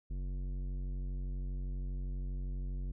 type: tone with tanh clipping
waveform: triangle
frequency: 46.25 Hz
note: F#1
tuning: in tune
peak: -37 dBFS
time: 0.1-2.92 s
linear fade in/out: 10 ms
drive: 17 dB
effects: none